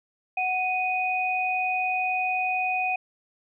sine tone pair together, 740 / 2489 Hz, F#5 / D#7, 0 / 0 cents, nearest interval octave + major sixth, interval 2100 cents, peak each -26 dBFS, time 0.37-2.96 s, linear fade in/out 5 ms, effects none

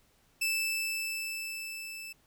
sawtooth tone with level ramp, 2637 Hz, E7, in tune, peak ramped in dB -24 to -38 dBFS, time 0.41-2.13 s, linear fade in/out 10 ms, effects pink hiss -67 dBFS RMS until 2.26 s

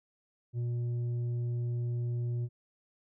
sine tone with tanh clipping, 120 Hz, B2, 49 cents flat, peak -31 dBFS, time 0.53-2.49 s, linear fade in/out 50 ms, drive 5 dB, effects none

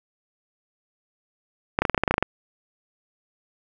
clicks, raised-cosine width 0.5 ms, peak -4 dBFS, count 12, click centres 1.789 / 1.82 / 1.852 / 1.897 / 1.946 / 1.978 / 2.036 / 2.078 / 2.11 / 2.141 / 2.181 / 2.226 s, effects none

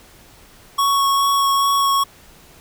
square tone with vibrato, 1108.7 Hz, C#6, in tune, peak -15 dBFS, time 0.78-2.04 s, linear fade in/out 10 ms, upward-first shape sine, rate 2.4 Hz, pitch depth 10 cents each way, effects pink hiss -47 dBFS RMS until 2.6 s

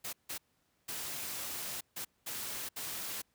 white noise bursts at uneven times, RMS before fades -40 dBFS, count 6, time 0.04-0.13 / 0.29-0.38 / 0.88-1.81 / 1.96-2.05 / 2.26-2.69 / 2.76-3.22 s, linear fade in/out 10 ms, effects pink hiss -75 dBFS RMS until 3.34 s + high-pass 60 Hz 12 dB/octave

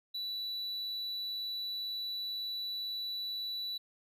triangle tone, 3951 Hz, B7, in tune, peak -34 dBFS, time 0.14-3.78 s, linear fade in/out 10 ms, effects none

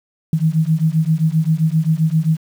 sine beating tone pair, 155.56 / 163.16 Hz, D#3 / E3, 0 / -17 cents, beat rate 7.6 Hz, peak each -16 dBFS, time 0.33-2.37 s, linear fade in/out 2 ms, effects 7-bit

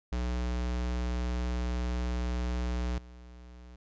square tone with level steps, 60.9 Hz, B1, 24 cents flat, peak -30 / -48 dBFS, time 0.12-3.76 s, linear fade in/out 5 ms, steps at 2.98 s, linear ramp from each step 2 ms, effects resampled to 16000 Hz

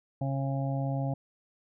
harmonic tone, 136.4 Hz, C#3, 28 cents flat, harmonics 1 / 2 / 4 / 5 / 6, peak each -29 / -36 / -39 / -39 / -42 dBFS, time 0.21-1.14 s, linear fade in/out 5 ms, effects none

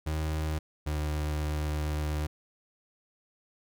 35% pulse tone pair in turn, 77.78 / 75.7 Hz, D#2 / D#2, 0 / -47 cents, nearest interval unison, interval 47 cents, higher first, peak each -27 dBFS, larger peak neither, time 0.06-0.59 / 0.86-2.27 s, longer second, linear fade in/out 10 ms, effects none

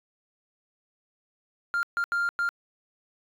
triangle tone bursts at uneven times, 1396.9 Hz, F6, in tune, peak -21 dBFS, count 4, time 1.74-1.83 / 1.97-2.04 / 2.12-2.29 / 2.39-2.49 s, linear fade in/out 0 ms, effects tanh soft clip ceiling -18 dBFS

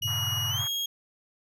sine chord, G diminished, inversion none, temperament equal, 98 / 116.54 / 138.59 Hz, G2 / Bb2 / Db3, 0 / 0 / 0 cents, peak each -34 / -35 / -37 dBFS, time 0.01-0.67 s, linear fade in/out 50 ms
35% pulse tone with pitch glide, 2900 to 3274 Hz, F#7 to G#7, -35 to -25 cents, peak -26 dBFS, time 0.02-0.86 s, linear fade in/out 5 ms, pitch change +210 cents, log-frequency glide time 0.49-0.61 s
white band-pass noise, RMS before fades -42 dBFS, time 0.07-0.68 s, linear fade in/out 10 ms, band 810 to 1500 Hz, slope 24 dB/octave
effects none

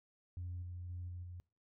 sine tone with level steps, 88.7 Hz, F2, 27 cents sharp, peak -39 / -42 / -40 / -42 / -45 dBFS, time 0.37-1.4 s, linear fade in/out 0 ms, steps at 0.62 / 0.89 / 1.08 / 1.23 s, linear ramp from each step 10 ms, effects noise-tail reverb RT60 0.4 s tail -26 dB re dry + tanh soft clip ceiling -37 dBFS

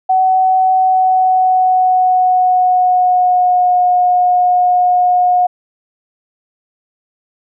sine tone with pitch glide, 751 to 721.7 Hz, F#5 to F#5, +26 to -43 cents, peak -8 dBFS, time 0.09-5.47 s, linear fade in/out 10 ms, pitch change -69 cents, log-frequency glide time 0.71-3.84 s, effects none

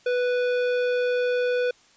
sine tone with hard clipping, 493.9 Hz, B4, in tune, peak -23 dBFS, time 0.06-1.71 s, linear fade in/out 5 ms, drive 13 dB, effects white hiss -57 dBFS RMS until 1.96 s + resampled to 16000 Hz

